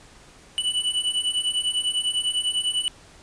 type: beating tone pair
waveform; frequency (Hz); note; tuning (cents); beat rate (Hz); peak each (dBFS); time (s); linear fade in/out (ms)
square; 2960 / 2970; F#7 / F#7; 0 / +6; 10; -27 / -25; 0.58-2.88; 0
effects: pink hiss -50 dBFS RMS until 3.22 s + resampled to 22050 Hz